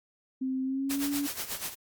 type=tone with pitch glide; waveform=sine; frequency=261.6 to 285.3 Hz; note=C4 to C#4; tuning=0 to +50 cents; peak=-28 dBFS; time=0.41-1.27 s; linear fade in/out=10 ms; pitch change=+150 cents; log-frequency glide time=0.63-1.09 s
type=noise with tremolo; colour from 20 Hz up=white; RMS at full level=-33 dBFS; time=0.89-1.75 s; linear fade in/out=20 ms; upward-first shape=sine; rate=8.2 Hz; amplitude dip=75%
effects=Opus 48 kbps